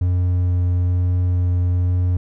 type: tone with vibrato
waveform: triangle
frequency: 89.4 Hz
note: F2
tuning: 41 cents sharp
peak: -13 dBFS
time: 0.01-2.17 s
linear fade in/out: 5 ms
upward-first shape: sine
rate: 1.1 Hz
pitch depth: 8 cents each way
effects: none